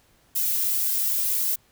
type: noise with flanger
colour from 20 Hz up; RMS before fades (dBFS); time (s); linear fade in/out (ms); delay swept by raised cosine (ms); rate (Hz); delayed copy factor
violet; -24; 0.35-1.56; 10; 1.9 to 2.5; 1.7; +0.7
effects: pink hiss -61 dBFS RMS until 1.71 s